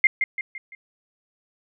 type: tone with echo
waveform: sine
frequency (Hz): 2111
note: C7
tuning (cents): +15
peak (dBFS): -11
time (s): 0.04-0.07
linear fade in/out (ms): 2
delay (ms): 170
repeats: 4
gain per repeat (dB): -7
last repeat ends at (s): 0.75
effects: none